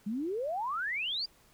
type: exponential sweep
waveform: sine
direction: up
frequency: 196 to 4913 Hz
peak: -31 dBFS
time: 0.06-1.26 s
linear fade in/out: 10 ms
effects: pink hiss -63 dBFS RMS until 1.53 s